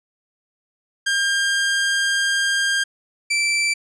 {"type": "tone pair in turn", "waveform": "sawtooth", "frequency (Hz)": [1603, 2333], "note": ["G6", "D7"], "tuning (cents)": [38, -12], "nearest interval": "tritone", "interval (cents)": 650, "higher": "second", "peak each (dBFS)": -14, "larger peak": "neither", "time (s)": [[1.06, 2.84], [3.3, 3.74]], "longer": "first", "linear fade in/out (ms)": 10, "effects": ["resampled to 22050 Hz"]}